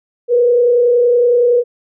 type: tone with frequency modulation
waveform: sine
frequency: 483.7 Hz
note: B4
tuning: 36 cents flat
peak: -8 dBFS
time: 0.28-1.64 s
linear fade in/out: 50 ms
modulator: 30.7 Hz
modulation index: 0.44
effects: none